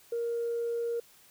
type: tone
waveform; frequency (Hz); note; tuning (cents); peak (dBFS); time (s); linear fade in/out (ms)
sine; 468.6; A#4; +9; -28; 0.12-1; 5
effects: tanh soft clip ceiling -25 dBFS + white hiss -59 dBFS RMS until 1.3 s